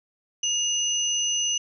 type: tone pair together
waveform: sine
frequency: 2861 / 6062 Hz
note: F7 / F#8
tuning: +41 / +41 cents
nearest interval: octave + minor second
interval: 1300 cents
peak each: -25 dBFS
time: 0.43-1.58 s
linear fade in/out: 5 ms
effects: none